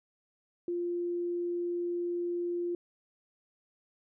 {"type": "tone", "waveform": "sine", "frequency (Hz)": 348.6, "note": "F4", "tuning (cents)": -3, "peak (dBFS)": -30, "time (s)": [0.68, 2.75], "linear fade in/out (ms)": 2, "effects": []}